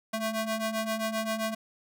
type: ring-modulated tone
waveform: sawtooth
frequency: 442.4 Hz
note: A4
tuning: 9 cents sharp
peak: -22 dBFS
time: 0.13-1.55 s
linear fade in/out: 10 ms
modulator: 225 Hz
effects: none